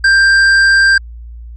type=tone with hard clipping; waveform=triangle; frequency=1583 Hz; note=G6; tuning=17 cents sharp; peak=-7 dBFS; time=0.04-0.98 s; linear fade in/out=5 ms; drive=11 dB; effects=added 58 Hz sine -27 dBFS peak until 1.56 s + MP3 48 kbps